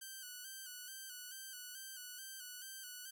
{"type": "tone with vibrato", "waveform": "5% pulse", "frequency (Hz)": 1519, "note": "F#6", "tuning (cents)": 45, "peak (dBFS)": -37, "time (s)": [0.01, 3.11], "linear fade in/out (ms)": 10, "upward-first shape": "square", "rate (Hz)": 2.3, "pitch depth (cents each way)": 49, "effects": []}